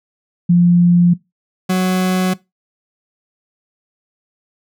sine / 40% pulse tone pair in turn, 174.61 / 184.99 Hz, F3 / F#3, 0 / 0 cents, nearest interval minor second, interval 100 cents, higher second, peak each -7 / -12 dBFS, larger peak first, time 0.49-1.14 / 1.69-2.34 s, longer neither, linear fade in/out 10 ms, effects noise-tail reverb RT60 0.2 s tail -20 dB re dry

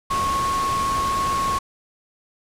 sine tone in noise, 1096 Hz, C#6, 20 cents flat, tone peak -20 dBFS, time 0.1-1.59 s, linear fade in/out 10 ms, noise pink, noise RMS -29 dBFS, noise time 0.1-1.59 s, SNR +6 dB, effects low-pass 10000 Hz 12 dB/octave

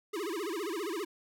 square tone with vibrato, 370.2 Hz, F#4, 1 cent sharp, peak -34 dBFS, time 0.13-1.05 s, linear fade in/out 10 ms, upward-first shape sine, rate 15 Hz, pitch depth 260 cents each way, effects none

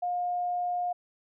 sine tone, 712 Hz, F5, 33 cents sharp, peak -27 dBFS, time 0.02-0.93 s, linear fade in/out 10 ms, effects none

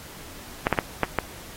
clicks, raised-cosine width 0.5 ms, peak -5 dBFS, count 5, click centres 0.669 / 0.727 / 0.788 / 1.033 / 1.187 s, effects pink hiss -43 dBFS RMS until 1.56 s + AAC 48 kbps

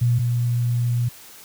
sine tone pair in turn, 120.4 / 120.4 Hz, B2 / B2, -44 / -44 cents, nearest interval unison, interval 0 cents, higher neither, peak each -15 / -18 dBFS, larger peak first, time 0.01-0.19 / 0.19-1.09 s, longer second, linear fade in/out 10 ms, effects white hiss -44 dBFS RMS until 1.44 s

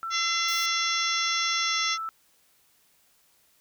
sine tone with pitch glide, 1339 to 1319.8 Hz, E6 to E6, +27 to +2 cents, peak -30 dBFS, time 0.03-2.09 s, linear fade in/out 0 ms, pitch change -25 cents, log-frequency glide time 1.62-1.76 s
harmonic tone, 684 Hz, F5, 36 cents flat, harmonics 3 / 4 / 5 / 6 / 7 / 8 / 9, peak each -30 / -36 / -31 / -36 / -42 / -31 / -33 dBFS, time 0.1-1.98 s, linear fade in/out 50 ms
blue noise, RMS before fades -40 dBFS, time 0.48-0.66 s, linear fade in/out 5 ms
effects white hiss -64 dBFS RMS until 3.6 s

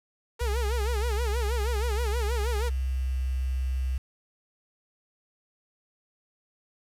sawtooth tone with vibrato, 445.6 Hz, A4, 22 cents sharp, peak -27 dBFS, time 0.39-2.7 s, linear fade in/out 20 ms, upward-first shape sine, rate 6.3 Hz, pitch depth 160 cents each way
sine tone with pitch glide, 65.41 to 64.7 Hz, C2 to C2, 0 to -19 cents, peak -25 dBFS, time 0.41-3.98 s, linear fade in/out 5 ms, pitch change -19 cents, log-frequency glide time 2.67-3.16 s
effects resampled to 32000 Hz + 8-bit

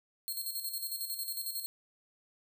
5% pulse tone with tremolo, 4245 Hz, C8, 24 cents sharp, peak -27 dBFS, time 0.28-1.66 s, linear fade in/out 0 ms, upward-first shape square, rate 11 Hz, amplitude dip 55%, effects none

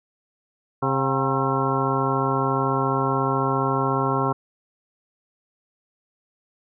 harmonic tone with a mistuned harmonic, 134.2 Hz, C3, 44 cents sharp, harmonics 1 / 2 / 3 / 4 / 5 / 6 / 7 / 8 / 10, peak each -26 / -28 / -27 / -31 / -32 / -31 / -29 / -26 / -29 dBFS, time 0.82-4.33 s, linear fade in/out 10 ms, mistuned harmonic 5, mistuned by +93 cents, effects none

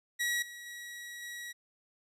sawtooth tone with level steps, 1918 Hz, A#6, 49 cents sharp, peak -26 / -41 / -39 / -37 dBFS, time 0.19-1.53 s, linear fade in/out 20 ms, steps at 0.42 / 0.66 / 1.22 s, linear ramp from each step 5 ms, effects resampled to 32000 Hz

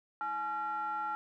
triangle ring-modulated tone, 261.6 Hz, C4, in tune, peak -28 dBFS, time 0.21-1.15 s, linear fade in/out 0 ms, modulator 1110 Hz, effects none

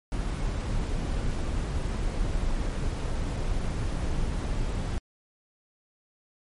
brown noise, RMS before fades -28 dBFS, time 0.12-4.98 s, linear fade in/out 0 ms, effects MP3 48 kbps

